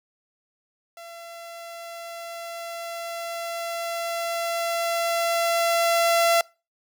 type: tone with level ramp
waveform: sawtooth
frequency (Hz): 677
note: E5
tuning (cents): +46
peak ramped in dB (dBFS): -36 to -13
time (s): 0.97-6.41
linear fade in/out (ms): 2
effects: noise-tail reverb RT60 0.3 s tail -24 dB re dry